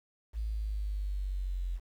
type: linear sweep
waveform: sine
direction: down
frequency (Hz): 55 to 43.65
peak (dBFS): -31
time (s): 0.33-1.8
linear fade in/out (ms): 50
effects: 10-bit